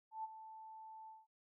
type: tone with ADSR envelope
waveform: sine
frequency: 880 Hz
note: A5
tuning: in tune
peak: -39 dBFS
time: 0.11-1.27 s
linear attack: 130 ms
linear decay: 26 ms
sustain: -12 dB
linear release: 190 ms
effects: none